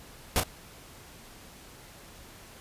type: noise with echo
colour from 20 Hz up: pink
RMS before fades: -24 dBFS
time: 0.36-0.4 s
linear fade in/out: 0 ms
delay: 34 ms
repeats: 1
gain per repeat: -7 dB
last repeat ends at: 0.434 s
effects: pink hiss -50 dBFS RMS until 2.6 s + resampled to 32000 Hz